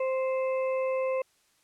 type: harmonic tone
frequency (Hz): 523.3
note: C5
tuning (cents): 0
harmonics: 1 / 2 / 4 / 5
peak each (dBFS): -26 / -37 / -44 / -43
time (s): 0-1.22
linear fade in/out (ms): 5
effects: white hiss -67 dBFS RMS until 1.63 s + low-pass 10000 Hz 12 dB/octave